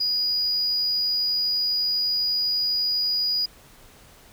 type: tone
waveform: sine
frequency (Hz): 4906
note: D#8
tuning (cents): -25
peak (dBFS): -19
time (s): 0-3.46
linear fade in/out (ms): 10
effects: tanh soft clip ceiling -19 dBFS + pink hiss -51 dBFS RMS until 4.32 s